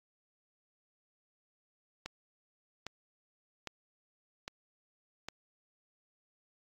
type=click train; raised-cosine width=0.2 ms; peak=-22 dBFS; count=5; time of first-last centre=2.06-5.286 s; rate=1.24 Hz; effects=AAC 48 kbps